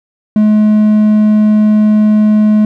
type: tone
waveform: triangle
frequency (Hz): 212.8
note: G#3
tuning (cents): +42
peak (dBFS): -3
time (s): 0.36-2.65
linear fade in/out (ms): 2
effects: none